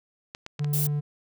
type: clicks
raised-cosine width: 0.2 ms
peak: -20 dBFS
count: 4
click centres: 0.349 / 0.464 / 0.594 / 0.645 s
type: tone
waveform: triangle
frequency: 146.83 Hz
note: D3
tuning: in tune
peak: -22 dBFS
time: 0.59-1.01 s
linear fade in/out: 20 ms
type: noise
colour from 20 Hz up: violet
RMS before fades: -28 dBFS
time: 0.73-0.87 s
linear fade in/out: 5 ms
effects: none